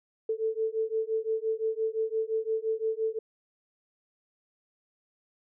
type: beating tone pair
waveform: sine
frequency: 440 / 445.8 Hz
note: A4 / A4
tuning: 0 / +23 cents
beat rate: 5.8 Hz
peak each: -30 dBFS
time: 0.29-3.19 s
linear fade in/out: 5 ms
effects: none